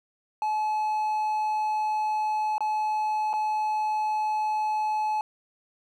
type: tone with dropouts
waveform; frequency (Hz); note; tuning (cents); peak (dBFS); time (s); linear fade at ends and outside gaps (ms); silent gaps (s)
triangle; 857; A5; -46; -22; 0.42-5.21; 1; 2.581-2.606 / 3.331-3.337
effects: none